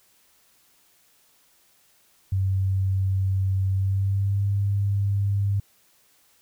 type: tone with pitch glide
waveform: sine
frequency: 95.8 to 100.1 Hz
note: G2 to G2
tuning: -39 to +37 cents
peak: -20 dBFS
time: 2.32-5.6 s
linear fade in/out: 5 ms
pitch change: +76 cents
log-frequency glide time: 3.71-4.45 s
effects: white hiss -61 dBFS RMS until 6.41 s